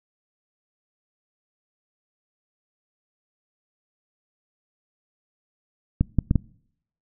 clicks, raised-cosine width 5 ms, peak -6 dBFS, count 4, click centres 6.01 / 6.187 / 6.311 / 6.357 s, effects noise-tail reverb RT60 0.7 s tail -25 dB re dry

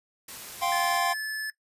white noise, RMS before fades -41 dBFS, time 0.28-0.98 s, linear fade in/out 5 ms
square chord, F suspended second, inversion none, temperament equal with one note detuned, 698.5 / 780.4 / 1046.5 Hz, F5 / G5 / C6, 0 / -8 / 0 cents, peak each -30 dBFS, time 0.61-1.14 s, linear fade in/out 20 ms
square tone, 1735 Hz, A6, 25 cents flat, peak -31 dBFS, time 0.72-1.5 s, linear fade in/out 2 ms
effects noise-tail reverb RT60 0.1 s tail -17 dB re dry + resampled to 32000 Hz

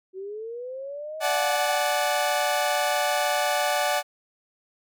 sine linear sweep, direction up, 369.4 to 784 Hz, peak -32 dBFS, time 0.13-1.8 s, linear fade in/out 50 ms
sawtooth chord, D major, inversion none, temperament equal with one note detuned, 587.3 / 740 / 857.9 Hz, D5 / F#5 / A5, 0 / 0 / -44 cents, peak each -22 / -22 / -25 dBFS, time 1.2-4.03 s, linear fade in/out 50 ms
effects none

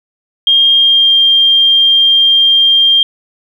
sine tone with pitch glide, 3219 to 3195 Hz, G7 to G7, +45 to +32 cents, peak -5 dBFS, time 0.47-3.03 s, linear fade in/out 2 ms, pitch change -13 cents, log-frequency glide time 0.75-1.16 s, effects 7-bit

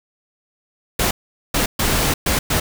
pink noise bursts at uneven times, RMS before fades -18 dBFS, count 5, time 0.99-1.11 / 1.54-1.66 / 1.79-2.14 / 2.26-2.39 / 2.5-2.6 s, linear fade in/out 5 ms, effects none

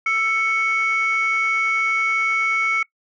sine tone pair together, 1326.3 / 2217 Hz, E6 / C#7, +10 / 0 cents, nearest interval major sixth, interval 890 cents, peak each -21 / -17 dBFS, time 0.06-2.83 s, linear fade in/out 5 ms, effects noise-tail reverb RT60 0.1 s tail -23 dB re dry + tanh soft clip ceiling -13 dBFS

